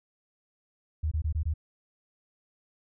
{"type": "tone bursts", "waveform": "sine", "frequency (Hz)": 77.78, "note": "D#2", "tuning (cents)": 0, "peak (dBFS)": -25, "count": 5, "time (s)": [1.03, 1.539], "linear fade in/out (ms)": 10, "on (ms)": 85, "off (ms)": 21, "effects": []}